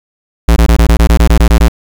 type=tone bursts; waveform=square; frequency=57 Hz; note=A#1; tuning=38 cents flat; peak=-4 dBFS; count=12; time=0.48-1.684 s; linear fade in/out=5 ms; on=82 ms; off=20 ms; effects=7-bit